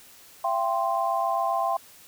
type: chord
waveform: sine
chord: C major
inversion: first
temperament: equal with one note detuned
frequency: 676.6 / 784 / 1046.5 Hz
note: E5 / G5 / C6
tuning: +45 / 0 / 0 cents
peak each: -27 dBFS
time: 0.44-1.77 s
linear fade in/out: 5 ms
effects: white hiss -51 dBFS RMS until 2.07 s